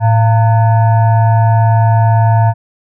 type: tone with frequency modulation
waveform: sine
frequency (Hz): 110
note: A2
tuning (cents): 0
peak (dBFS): -6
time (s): 0-2.54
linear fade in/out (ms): 50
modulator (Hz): 799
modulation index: 0.64
effects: none